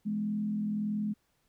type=tone with frequency modulation; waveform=sine; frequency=210 Hz; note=G#3; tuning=19 cents sharp; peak=-29 dBFS; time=0.05-1.14 s; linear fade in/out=20 ms; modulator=41.6 Hz; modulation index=0.45; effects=pink hiss -74 dBFS RMS until 1.48 s